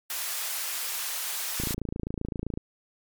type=high-pass noise; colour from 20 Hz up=white; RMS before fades=-32 dBFS; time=0.1-1.74 s; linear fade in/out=2 ms; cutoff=770 Hz; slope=12 dB/octave
type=click train; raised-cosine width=3 ms; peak=-18 dBFS; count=28; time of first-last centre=1.6-2.575 s; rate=27.7 Hz
effects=MP3 96 kbps